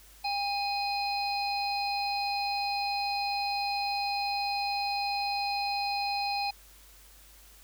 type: harmonic tone with a mistuned harmonic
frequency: 830.6 Hz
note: G#5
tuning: in tune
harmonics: 1 / 3 / 5 / 6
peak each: -30 / -36 / -35 / -41 dBFS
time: 0.24-6.51 s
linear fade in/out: 10 ms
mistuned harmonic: 1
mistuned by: -53 cents
effects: added 50 Hz sine -56 dBFS peak until 7.63 s + white hiss -56 dBFS RMS until 7.63 s